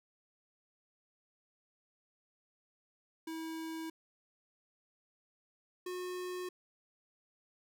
square tone pair in turn, 323.1 / 362.7 Hz, E4 / F#4, -35 / -34 cents, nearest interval major second, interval 201 cents, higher second, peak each -40 / -39 dBFS, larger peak second, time 3.27-3.9 / 5.86-6.49 s, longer neither, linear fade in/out 5 ms, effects none

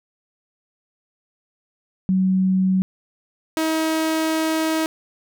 sine / sawtooth tone pair in turn, 187.9 / 318.6 Hz, F#3 / D#4, +27 / +41 cents, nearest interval major sixth, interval 914 cents, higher second, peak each -15 dBFS, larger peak neither, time 2.09-2.82 / 3.57-4.86 s, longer second, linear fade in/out 0 ms, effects none

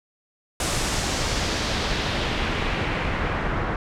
pink noise with low-pass filter sweep, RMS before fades -25 dBFS, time 0.6-3.76 s, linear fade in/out 2 ms, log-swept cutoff 8900 to 1500 Hz, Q 1.3, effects none

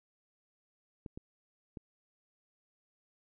clicks, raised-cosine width 3 ms, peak -30 dBFS, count 3, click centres 1.062 / 1.175 / 1.772 s, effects none

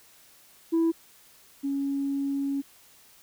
sine tone pair in turn, 329.6 / 277.8 Hz, E4 / C#4, 0 / +4 cents, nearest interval minor third, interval 296 cents, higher first, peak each -18 / -25 dBFS, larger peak first, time 0.72-0.92 / 1.63-2.62 s, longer second, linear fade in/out 20 ms, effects tanh soft clip ceiling -19 dBFS + white hiss -56 dBFS RMS until 3.22 s

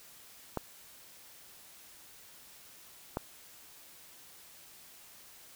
clicks, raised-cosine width 1 ms, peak -18 dBFS, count 2, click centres 0.573 / 3.171 s, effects white hiss -55 dBFS RMS until 5.55 s

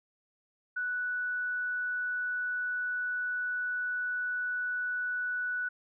sine tone, 1480 Hz, F#6, in tune, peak -30 dBFS, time 0.76-5.69 s, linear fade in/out 10 ms, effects none

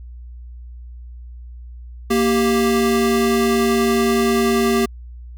square tone pair together, 233.1 / 392 Hz, A#3 / G4, 0 / 0 cents, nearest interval major sixth, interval 900 cents, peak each -18 dBFS, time 2.1-4.86 s, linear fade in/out 10 ms, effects added 60 Hz sine -33 dBFS peak until 5.37 s

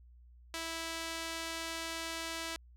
sawtooth tone with band-pass filter, 328.5 Hz, E4, 6 cents flat, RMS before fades -40 dBFS, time 0.54-2.56 s, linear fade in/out 0 ms, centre 4500 Hz, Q 0.51, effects added 60 Hz sine -55 dBFS peak until 2.76 s

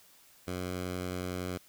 10% pulse tone, 90.8 Hz, F#2, 32 cents flat, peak -26 dBFS, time 0.47-1.58 s, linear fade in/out 10 ms, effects white hiss -60 dBFS RMS until 1.68 s

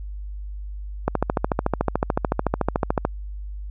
click train, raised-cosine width 1 ms, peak -5 dBFS, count 28, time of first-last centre 1.08-3.051 s, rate 13.7 Hz, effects added 50 Hz sine -30 dBFS peak until 3.7 s

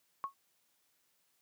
sine tone with exponential decay, 1100 Hz, C#6, 14 cents flat, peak -30 dBFS, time 0.24-0.34 s, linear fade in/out 0 ms, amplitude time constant 20 ms, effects white hiss -75 dBFS RMS until 1.41 s + high-pass 100 Hz 12 dB/octave

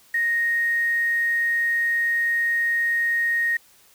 sine tone with quantisation, 1864.7 Hz, A#6, in tune, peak -19 dBFS, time 0.14-3.57 s, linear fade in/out 5 ms, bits 7, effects white hiss -55 dBFS RMS until 3.94 s

